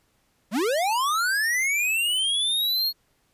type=linear sweep; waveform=square; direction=up; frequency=174.61 to 4347 Hz; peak=-22 dBFS; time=0.51-2.93 s; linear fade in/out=50 ms; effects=pink hiss -67 dBFS RMS until 3.33 s + resampled to 32000 Hz